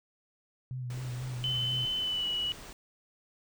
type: tone with vibrato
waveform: sine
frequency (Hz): 125.6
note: B2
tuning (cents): +30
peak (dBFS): -34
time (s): 0.71-1.85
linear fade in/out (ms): 0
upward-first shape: sine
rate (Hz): 4.1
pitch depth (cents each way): 42
type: band-stop noise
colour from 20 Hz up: pink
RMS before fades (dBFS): -47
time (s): 0.9-2.73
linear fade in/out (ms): 2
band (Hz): 10000 to 14000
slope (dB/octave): 96
type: tone with pitch glide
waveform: sine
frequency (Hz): 3039 to 2935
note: F#7 to F#7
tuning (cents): +46 to -15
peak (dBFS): -29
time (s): 1.44-2.52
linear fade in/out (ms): 0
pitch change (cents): -61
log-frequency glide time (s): 1.98-2.28
effects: none